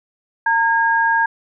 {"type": "tone pair together", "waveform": "sine", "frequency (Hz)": [914.2, 1629], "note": ["A#5", "G#6"], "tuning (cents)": [-34, -34], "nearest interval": "minor seventh", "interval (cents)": 1000, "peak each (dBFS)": [-16, -16], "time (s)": [0.46, 1.26], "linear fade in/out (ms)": 5, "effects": []}